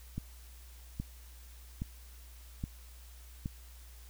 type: click train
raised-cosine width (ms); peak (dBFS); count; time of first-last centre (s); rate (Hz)
5; -23; 5; 0.18-3.459; 1.22
effects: added 60 Hz sine -50 dBFS peak until 4.09 s + white hiss -59 dBFS RMS until 4.09 s